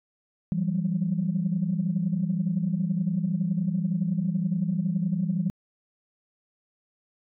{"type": "tone cluster", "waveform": "sine", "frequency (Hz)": [166.6, 184.6, 196.3], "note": ["E3", "F#3", "G3"], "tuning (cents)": [19, -4, 3], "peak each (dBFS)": [-26, -30, -27], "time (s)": [0.52, 5.5], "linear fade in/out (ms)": 0, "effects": ["tanh soft clip ceiling -15 dBFS"]}